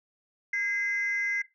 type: tone pair together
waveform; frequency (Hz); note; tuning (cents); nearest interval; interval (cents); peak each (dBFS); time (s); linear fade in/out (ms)
sine; 1631 / 2055; G#6 / C7; -32 / -32; major third; 400; -32 / -25; 0.53-1.42; 5
effects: noise-tail reverb RT60 0.2 s tail -17 dB re dry + tanh soft clip ceiling -22 dBFS